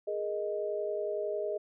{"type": "chord", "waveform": "sine", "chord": "Ab suspended second", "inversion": "none", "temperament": "equal", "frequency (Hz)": [415.3, 466.2, 622.3], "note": ["Ab4", "Bb4", "Eb5"], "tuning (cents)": [0, 0, 0], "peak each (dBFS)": [-34, -40, -34], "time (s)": [0.07, 1.58], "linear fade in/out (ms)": 10, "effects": []}